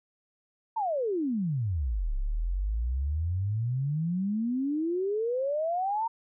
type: exponential two-way sweep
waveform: sine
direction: down then up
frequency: 932.3 to 32.7 to 932.3 Hz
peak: -26 dBFS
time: 0.76-6.08 s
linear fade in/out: 10 ms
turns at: 2.15 s
effects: none